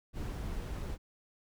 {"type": "noise", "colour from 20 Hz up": "brown", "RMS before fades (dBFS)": -38, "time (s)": [0.13, 0.98], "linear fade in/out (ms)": 50, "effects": []}